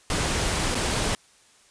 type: noise with dropouts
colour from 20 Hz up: pink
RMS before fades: -25 dBFS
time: 0.1-1.15 s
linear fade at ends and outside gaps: 1 ms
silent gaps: 0.747-0.752 s
effects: white hiss -57 dBFS RMS until 1.7 s + resampled to 22050 Hz